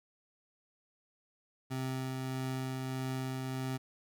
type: tone with tremolo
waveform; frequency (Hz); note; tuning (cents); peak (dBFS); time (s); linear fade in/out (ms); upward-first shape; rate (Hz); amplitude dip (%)
25% pulse; 130.81; C3; 0; -30; 1.7-3.78; 20; triangle; 1.6; 25
effects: none